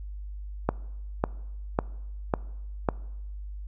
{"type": "click train", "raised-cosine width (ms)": 1, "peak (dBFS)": -8, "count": 5, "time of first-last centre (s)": [0.69, 2.888], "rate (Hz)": 1.82, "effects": ["noise-tail reverb RT60 1.0 s tail -22 dB re dry", "added 50 Hz sine -35 dBFS peak until 3.67 s"]}